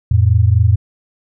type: tone pair together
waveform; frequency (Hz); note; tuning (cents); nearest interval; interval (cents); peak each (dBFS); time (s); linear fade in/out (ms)
sine; 87.8 / 111.67; F2 / A2; +10 / +26; major third; 416; -11; 0.11-0.76; 5
effects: none